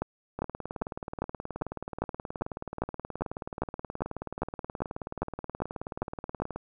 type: two click trains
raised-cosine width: 1 ms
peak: -15 / -21 dBFS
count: 17 / 117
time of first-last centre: 0.02-6.42 / 0.39-6.56 s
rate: 2.5 / 18.8 Hz
effects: none